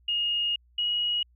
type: tone pair in turn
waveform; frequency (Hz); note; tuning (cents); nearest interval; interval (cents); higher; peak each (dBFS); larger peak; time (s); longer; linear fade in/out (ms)
sine; 2856 / 2899; F7 / F#7; +38 / -36; unison; 26; second; -24; neither; 0.08-0.56 / 0.78-1.23; first; 5
effects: added 60 Hz sine -58 dBFS peak until 1.35 s